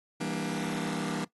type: chord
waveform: sawtooth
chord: E half-diminished seventh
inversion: none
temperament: just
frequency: 164.81 / 197.78 / 237.3 / 296.7 Hz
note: E3 / G3 / Bb3 / D4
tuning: 0 / +16 / +31 / +18 cents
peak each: -32 dBFS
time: 0.2-1.25 s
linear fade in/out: 10 ms
effects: noise-tail reverb RT60 0.1 s tail -19 dB re dry + AAC 32 kbps